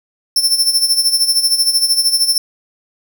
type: tone with tremolo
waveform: sawtooth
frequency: 5360 Hz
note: E8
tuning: 28 cents sharp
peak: -6 dBFS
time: 0.36-2.38 s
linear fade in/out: 2 ms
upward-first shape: sine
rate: 13 Hz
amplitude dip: 70%
effects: 8-bit